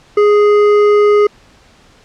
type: tone with hard clipping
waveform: sine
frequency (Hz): 415.3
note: G#4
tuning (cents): 0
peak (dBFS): -8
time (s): 0.17-1.27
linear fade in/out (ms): 5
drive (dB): 9
effects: pink hiss -46 dBFS RMS until 2.04 s + low-pass 6000 Hz 12 dB/octave